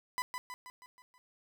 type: tone with echo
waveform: 30% pulse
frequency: 1000 Hz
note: B5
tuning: 21 cents sharp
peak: -29 dBFS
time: 0.18-0.22 s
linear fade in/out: 0 ms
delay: 160 ms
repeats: 6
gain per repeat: -5 dB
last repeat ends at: 1.18 s
effects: none